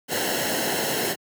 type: noise with comb filter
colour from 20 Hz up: pink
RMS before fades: -25 dBFS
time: 0.08-1.16 s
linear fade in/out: 50 ms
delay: 0.84 ms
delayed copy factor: -0.7
effects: high-pass 150 Hz 12 dB/octave